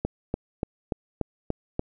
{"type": "click train", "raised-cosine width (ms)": 2, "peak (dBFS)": -12, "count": 7, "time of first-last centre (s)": [0.05, 1.794], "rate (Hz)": 3.44, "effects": []}